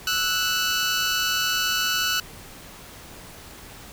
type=tone pair together; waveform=15% pulse; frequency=1318.5 / 1479 Hz; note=E6 / F#6; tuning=0 / -1 cents; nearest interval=major second; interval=199 cents; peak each=-21 / -16 dBFS; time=0.07-2.2 s; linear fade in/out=2 ms; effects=pink hiss -43 dBFS RMS until 3.92 s